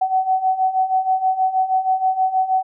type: beating tone pair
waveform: sine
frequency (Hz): 750 / 756.3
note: F#5 / F#5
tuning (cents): +23 / +38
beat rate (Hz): 6.3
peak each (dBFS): -21 / -17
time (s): 0.01-2.63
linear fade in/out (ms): 10
effects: none